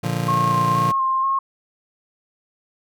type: chord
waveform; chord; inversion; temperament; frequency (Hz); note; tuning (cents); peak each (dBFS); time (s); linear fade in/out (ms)
40% pulse; Bb major; none; just; 116.54 / 145.68 / 174.81; Bb2 / D3 / F3; 0 / -14 / +2; -25 / -24 / -25; 0.03-0.92; 10
type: tone with vibrato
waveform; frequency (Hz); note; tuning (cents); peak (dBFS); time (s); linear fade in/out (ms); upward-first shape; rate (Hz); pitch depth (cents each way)
sine; 1069; C6; +37; -17; 0.28-1.39; 5; square; 2.1; 19
effects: none